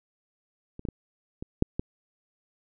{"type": "clicks", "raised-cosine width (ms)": 3, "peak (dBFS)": [-27, -20, -19, -22, -7, -15], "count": 6, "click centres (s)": [0.794, 0.852, 0.887, 1.425, 1.624, 1.795], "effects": []}